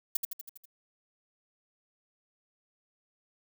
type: noise with echo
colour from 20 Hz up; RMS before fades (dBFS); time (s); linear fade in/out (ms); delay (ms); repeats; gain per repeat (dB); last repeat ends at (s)
violet; -28; 0.15-0.17; 5; 81; 6; -4; 0.656
effects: none